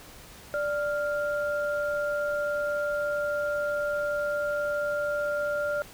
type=tone pair together; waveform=sine; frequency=587.3 / 1396.9 Hz; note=D5 / F6; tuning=0 / 0 cents; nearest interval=octave + minor third; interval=1500 cents; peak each=-27 / -31 dBFS; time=0.54-5.82 s; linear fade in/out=0 ms; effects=pink hiss -48 dBFS RMS until 5.93 s